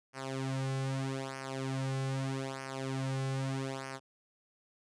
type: tone with flanger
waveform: sawtooth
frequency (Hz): 133.7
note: C3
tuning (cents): +38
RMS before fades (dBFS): -36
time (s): 0.13-4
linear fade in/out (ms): 50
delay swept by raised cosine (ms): 0.26 to 3.26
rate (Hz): 0.8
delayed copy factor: -0.85
effects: resampled to 22050 Hz

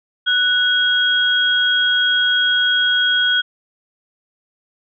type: tone pair together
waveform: sine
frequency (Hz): 1483 / 3280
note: F#6 / G#7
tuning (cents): +4 / -22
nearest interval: octave + major second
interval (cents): 1374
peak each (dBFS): -16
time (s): 0.26-3.42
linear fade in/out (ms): 20
effects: none

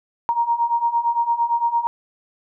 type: beating tone pair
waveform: sine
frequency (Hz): 932.3 / 941.1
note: A#5 / A#5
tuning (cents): 0 / +16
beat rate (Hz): 8.8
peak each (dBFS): -22 / -19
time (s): 0.29-1.87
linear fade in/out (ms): 0
effects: none

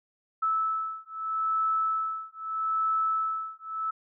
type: beating tone pair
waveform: sine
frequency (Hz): 1308 / 1308.79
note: E6 / E6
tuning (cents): -14 / -13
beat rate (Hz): 0.79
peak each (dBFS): -29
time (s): 0.42-3.91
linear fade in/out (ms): 10
effects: none

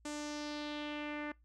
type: tone with low-pass filter sweep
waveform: sawtooth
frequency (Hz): 296.8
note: D4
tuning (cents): +18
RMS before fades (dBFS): -41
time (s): 0.05-1.32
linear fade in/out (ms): 5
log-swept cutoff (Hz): 8000 to 1900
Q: 2.6
effects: noise-tail reverb RT60 0.2 s tail -24 dB re dry + added 57 Hz sine -63 dBFS peak until 1.44 s

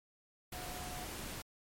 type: tone in noise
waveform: sine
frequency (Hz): 726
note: F#5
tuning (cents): -33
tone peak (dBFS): -48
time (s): 0.53-1.05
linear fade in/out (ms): 5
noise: pink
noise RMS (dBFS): -44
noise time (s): 0.52-1.42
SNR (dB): -7
effects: MP3 64 kbps

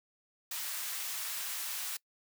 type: high-pass noise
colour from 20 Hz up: white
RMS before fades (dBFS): -38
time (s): 0.51-1.97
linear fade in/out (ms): 5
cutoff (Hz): 1000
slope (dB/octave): 12
effects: noise-tail reverb RT60 0.1 s tail -23 dB re dry

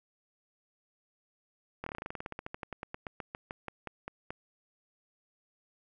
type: slowing click train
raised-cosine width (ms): 0.5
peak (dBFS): -23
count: 28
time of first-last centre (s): 1.84-4.305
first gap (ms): 24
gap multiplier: 1.09
effects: none

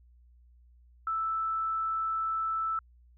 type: tone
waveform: sine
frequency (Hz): 1318.5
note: E6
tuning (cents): 0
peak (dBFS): -28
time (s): 1.07-2.79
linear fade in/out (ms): 2
effects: added 60 Hz sine -56 dBFS peak until 3.17 s

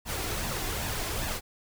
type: noise with flanger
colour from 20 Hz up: pink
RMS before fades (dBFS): -32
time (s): 0.05-1.41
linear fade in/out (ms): 50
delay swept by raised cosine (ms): 1.1 to 2.9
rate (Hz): 2.5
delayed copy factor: +0.5
effects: none

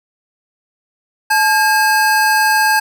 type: tone pair together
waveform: square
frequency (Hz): 864 / 1617.9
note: A5 / G#6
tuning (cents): -32 / -46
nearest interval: major seventh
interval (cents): 1086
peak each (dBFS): -14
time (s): 1.3-2.8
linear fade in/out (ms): 10
effects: none

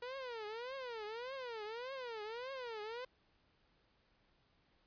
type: tone with vibrato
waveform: sawtooth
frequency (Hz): 476.7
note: A#4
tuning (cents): +39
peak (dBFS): -39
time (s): 0.02-3.05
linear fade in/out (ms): 5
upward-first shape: triangle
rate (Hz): 1.7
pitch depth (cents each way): 250
effects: pink hiss -74 dBFS RMS until 4.86 s + resampled to 11025 Hz

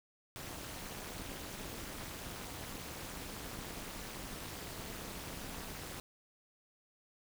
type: noise with amplitude modulation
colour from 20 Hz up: pink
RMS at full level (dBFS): -41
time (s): 0.36-6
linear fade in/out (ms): 0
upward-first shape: sine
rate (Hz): 228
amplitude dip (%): 95
effects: none

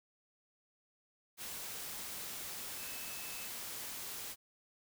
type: tone in noise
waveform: sine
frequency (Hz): 2606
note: E7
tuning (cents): -20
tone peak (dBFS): -52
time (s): 2.75-3.5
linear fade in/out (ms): 50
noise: white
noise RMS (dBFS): -44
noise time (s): 1.37-4.36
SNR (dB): -11
effects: none

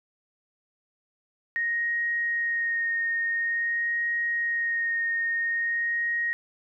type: tone with vibrato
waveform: sine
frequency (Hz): 1863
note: A#6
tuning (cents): -2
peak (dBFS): -24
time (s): 1.56-6.33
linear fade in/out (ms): 0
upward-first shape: sine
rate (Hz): 0.48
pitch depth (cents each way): 14
effects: none

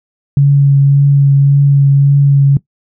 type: tone with vibrato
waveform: sine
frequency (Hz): 140.2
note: C#3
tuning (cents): +20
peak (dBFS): -4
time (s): 0.37-2.57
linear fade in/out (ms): 2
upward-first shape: triangle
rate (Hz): 1.8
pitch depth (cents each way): 16
effects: noise-tail reverb RT60 0.1 s tail -19 dB re dry

